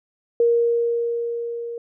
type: tone with level ramp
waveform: sine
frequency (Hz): 469.3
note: A#4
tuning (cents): +12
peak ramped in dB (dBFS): -13 to -28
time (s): 0.4-1.78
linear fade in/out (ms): 2
effects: none